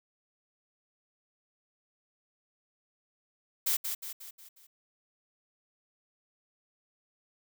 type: noise with echo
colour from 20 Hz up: blue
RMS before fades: -28 dBFS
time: 3.66-3.77 s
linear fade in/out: 10 ms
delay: 180 ms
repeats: 5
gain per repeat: -6 dB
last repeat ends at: 4.67 s
effects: none